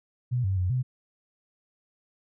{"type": "tone with pitch steps", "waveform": "sine", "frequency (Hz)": [123.7, 95.8, 90.9, 127.3], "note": ["B2", "G2", "F#2", "C3"], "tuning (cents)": [3, -39, -30, -47], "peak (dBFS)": -23, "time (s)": [0.31, 0.83], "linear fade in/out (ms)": 20, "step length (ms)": 130, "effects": []}